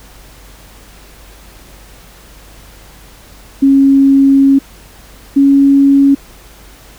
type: tone pair in turn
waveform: sine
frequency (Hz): 273.7 / 277.4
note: C#4 / C#4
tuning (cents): -22 / +1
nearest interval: unison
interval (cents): 23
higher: second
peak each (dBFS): -4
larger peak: neither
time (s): 3.62-4.59 / 5.36-6.15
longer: first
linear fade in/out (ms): 10
effects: added 49 Hz sine -39 dBFS peak until 6.98 s + pink hiss -40 dBFS RMS until 6.98 s